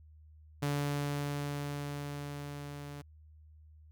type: tone with level ramp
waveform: sawtooth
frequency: 144.1 Hz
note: D3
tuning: 33 cents flat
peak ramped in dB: -26 to -39 dBFS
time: 0.62-3.02 s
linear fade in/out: 10 ms
effects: added 77 Hz sine -54 dBFS peak until 3.91 s